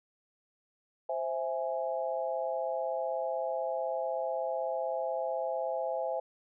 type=chord; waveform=sine; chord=C augmented; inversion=none; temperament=equal; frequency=523.3 / 659.3 / 830.6 Hz; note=C5 / E5 / G#5; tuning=0 / 0 / 0 cents; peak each=-34 / -34 / -37 dBFS; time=1.09-6.2 s; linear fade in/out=5 ms; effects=none